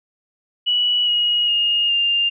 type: tone with pitch steps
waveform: sine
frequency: 2940 / 2893 / 2846 / 2801 Hz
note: F#7 / F#7 / F7 / F7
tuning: -12 / -40 / +32 / +4 cents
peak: -15 dBFS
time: 0.66-2.3 s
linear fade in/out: 20 ms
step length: 410 ms
effects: none